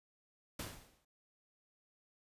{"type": "noise with exponential decay", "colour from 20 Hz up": "pink", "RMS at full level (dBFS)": -40, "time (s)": [0.59, 1.05], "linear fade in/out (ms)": 5, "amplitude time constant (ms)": 100, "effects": ["resampled to 32000 Hz"]}